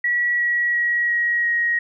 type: tone with pitch steps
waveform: sine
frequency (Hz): 1931 / 1919.9 / 1908.8 / 1897.8 / 1886.9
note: B6 / B6 / A#6 / A#6 / A#6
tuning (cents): -39 / -49 / +41 / +31 / +21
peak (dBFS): -17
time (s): 0.04-1.79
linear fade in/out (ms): 5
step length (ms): 350
effects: none